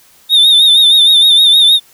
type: tone with vibrato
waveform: triangle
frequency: 3640 Hz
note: A#7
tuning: 42 cents flat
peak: -3 dBFS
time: 0.29-1.8 s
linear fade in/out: 50 ms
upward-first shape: sine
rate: 6.4 Hz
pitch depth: 65 cents each way
effects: white hiss -46 dBFS RMS until 1.93 s